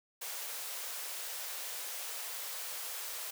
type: high-pass noise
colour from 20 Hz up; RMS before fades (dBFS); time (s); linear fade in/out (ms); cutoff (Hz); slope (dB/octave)
white; -41; 0.21-3.31; 10; 430; 48
effects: none